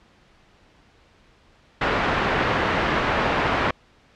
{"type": "low-pass noise", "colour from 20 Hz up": "white", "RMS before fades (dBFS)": -22, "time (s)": [1.81, 3.71], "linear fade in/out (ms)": 5, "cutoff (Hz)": 1600, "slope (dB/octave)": 12, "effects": ["pink hiss -56 dBFS RMS until 4.15 s", "low-pass 4000 Hz 12 dB/octave"]}